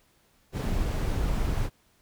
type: noise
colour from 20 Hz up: brown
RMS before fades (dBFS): -27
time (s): 0.52-1.7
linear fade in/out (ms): 50
effects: pink hiss -65 dBFS RMS until 2.01 s